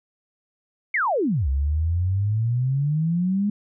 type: exponential two-way sweep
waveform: sine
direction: down then up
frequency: 2277 to 65.7 to 209.6 Hz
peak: -19 dBFS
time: 0.94-3.5 s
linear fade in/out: 5 ms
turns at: 1.48 s
effects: none

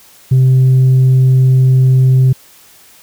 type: tone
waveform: sine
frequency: 130.1 Hz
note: C3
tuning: 9 cents flat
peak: -3 dBFS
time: 0.31-2.33 s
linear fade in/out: 10 ms
effects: tanh soft clip ceiling -4 dBFS + white hiss -43 dBFS RMS until 3.02 s

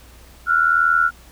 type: tone pair together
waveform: sine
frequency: 1362 / 1443 Hz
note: F6 / F#6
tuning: -44 / -44 cents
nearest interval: minor second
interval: 100 cents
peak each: -16 dBFS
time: 0.46-1.11 s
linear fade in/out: 50 ms
effects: added 60 Hz sine -45 dBFS peak until 1.31 s + pink hiss -48 dBFS RMS until 1.31 s

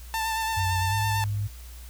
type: tone with vibrato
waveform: sawtooth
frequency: 890 Hz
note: A5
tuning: 20 cents sharp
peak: -22 dBFS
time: 0.14-1.24 s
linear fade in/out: 0 ms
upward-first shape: sine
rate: 8.9 Hz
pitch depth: 21 cents each way
type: tone with pitch glide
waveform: sine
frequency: 93 to 103.19 Hz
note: F#2 to G#2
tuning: +9 to -11 cents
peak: -25 dBFS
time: 0.56-1.48 s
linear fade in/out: 20 ms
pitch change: +180 cents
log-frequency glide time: 0.86-0.94 s
effects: added 60 Hz sine -40 dBFS peak until 1.89 s + white hiss -50 dBFS RMS until 1.89 s

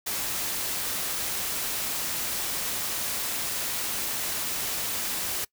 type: noise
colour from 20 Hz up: white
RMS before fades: -30 dBFS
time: 0.06-5.45 s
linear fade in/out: 10 ms
effects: noise-tail reverb RT60 0.1 s tail -24 dB re dry

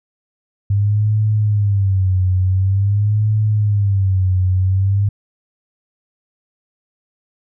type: tone with vibrato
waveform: sine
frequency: 99.5 Hz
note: G2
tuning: 26 cents sharp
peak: -12 dBFS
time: 0.7-5.09 s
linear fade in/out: 5 ms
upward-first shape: sine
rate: 0.47 Hz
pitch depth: 130 cents each way
effects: none

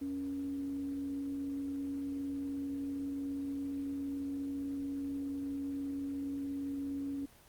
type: tone with frequency modulation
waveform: sine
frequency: 278.3 Hz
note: C#4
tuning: 7 cents sharp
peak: -35 dBFS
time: 0.01-7.26 s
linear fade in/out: 10 ms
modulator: 196 Hz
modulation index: 0.24
effects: pink hiss -60 dBFS RMS until 7.48 s + Opus 24 kbps

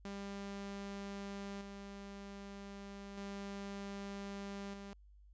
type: tone with tremolo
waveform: sawtooth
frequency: 199.1 Hz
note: G3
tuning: 27 cents sharp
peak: -39 dBFS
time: 0.05-4.93 s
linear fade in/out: 0 ms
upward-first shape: square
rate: 0.32 Hz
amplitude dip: 40%
effects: added 50 Hz sine -58 dBFS peak until 5.33 s + resampled to 16000 Hz

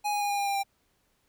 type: tone with pitch steps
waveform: square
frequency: 830.6 / 823.9 / 817.3 / 810.7 / 804.2 / 797.7 / 791.3 Hz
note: G#5 / G#5 / G#5 / G#5 / G5 / G5 / G5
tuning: 0 / -14 / -28 / -42 / +44 / +30 / +16 cents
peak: -27 dBFS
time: 0.04-0.635 s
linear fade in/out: 20 ms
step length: 85 ms
effects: pink hiss -71 dBFS RMS until 1.28 s

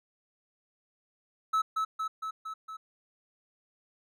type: tone with echo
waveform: triangle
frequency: 1300 Hz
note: E6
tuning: 24 cents flat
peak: -22 dBFS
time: 1.53-1.62 s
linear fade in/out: 10 ms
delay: 230 ms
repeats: 5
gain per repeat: -3 dB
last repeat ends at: 2.77 s
effects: none

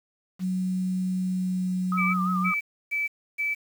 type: tone with pitch glide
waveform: sine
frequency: 185 to 183.72 Hz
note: F#3 to F#3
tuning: 0 to -12 cents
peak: -24 dBFS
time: 0.39-2.53 s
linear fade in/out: 50 ms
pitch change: -12 cents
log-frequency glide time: 1.18-1.71 s
type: tone with vibrato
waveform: sine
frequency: 1233 Hz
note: D#6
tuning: 16 cents flat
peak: -26 dBFS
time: 1.92-2.54 s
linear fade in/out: 2 ms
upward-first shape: sine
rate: 5.8 Hz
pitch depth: 75 cents each way
type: tone bursts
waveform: sine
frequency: 2309 Hz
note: D7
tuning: 30 cents flat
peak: -24 dBFS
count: 4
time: 1.97-3.55 s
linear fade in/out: 20 ms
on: 170 ms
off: 300 ms
effects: 8-bit

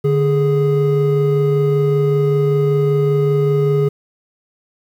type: tone pair together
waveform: triangle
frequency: 146.83 / 415.3 Hz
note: D3 / G#4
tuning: 0 / 0 cents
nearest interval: octave + tritone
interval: 1800 cents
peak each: -13 dBFS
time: 0.04-3.89 s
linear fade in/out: 10 ms
effects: 8-bit

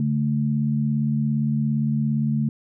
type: tone pair together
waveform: sine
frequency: 142.55 / 220 Hz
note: C#3 / A3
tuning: +49 / 0 cents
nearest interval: minor sixth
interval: 751 cents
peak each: -22 dBFS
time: 0-2.49 s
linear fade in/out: 2 ms
effects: none

